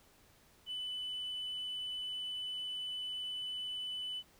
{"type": "tone", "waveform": "sine", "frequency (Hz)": 2997, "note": "F#7", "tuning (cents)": 22, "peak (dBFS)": -36, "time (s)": [0.66, 4.23], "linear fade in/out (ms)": 50, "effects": ["tanh soft clip ceiling -35 dBFS", "pink hiss -65 dBFS RMS until 4.39 s"]}